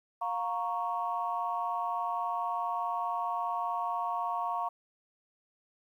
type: chord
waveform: sine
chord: Bb minor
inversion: second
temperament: equal with one note detuned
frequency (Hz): 707.4 / 932.3 / 1108.7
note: F5 / Bb5 / Db6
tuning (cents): +22 / 0 / 0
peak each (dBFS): -34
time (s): 0.21-4.69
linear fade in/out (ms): 10
effects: tanh soft clip ceiling -20 dBFS + 11-bit